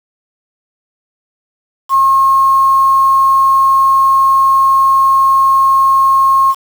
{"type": "tone with quantisation", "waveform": "sine", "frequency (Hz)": 1078, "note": "C#6", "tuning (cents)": -49, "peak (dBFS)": -6, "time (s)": [1.89, 6.55], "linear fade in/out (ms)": 50, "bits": 5, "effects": []}